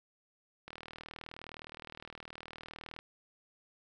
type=click train; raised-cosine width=0.3 ms; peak=-29 dBFS; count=92; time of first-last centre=0.68-2.99 s; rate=39.4 Hz; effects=none